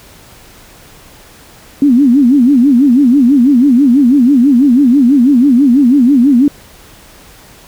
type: tone with vibrato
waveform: sine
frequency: 261.6 Hz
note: C4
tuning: in tune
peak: -4 dBFS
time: 1.82-6.48 s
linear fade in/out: 2 ms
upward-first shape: sine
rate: 6.1 Hz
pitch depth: 200 cents each way
effects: pink hiss -39 dBFS RMS until 7.67 s